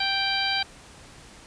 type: harmonic tone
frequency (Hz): 784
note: G5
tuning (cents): 0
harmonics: 1 / 2 / 3 / 4 / 5 / 6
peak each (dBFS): -30 / -30 / -30 / -30 / -30 / -30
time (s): 0-0.63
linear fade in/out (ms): 5
effects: pink hiss -48 dBFS RMS until 1.46 s + resampled to 22050 Hz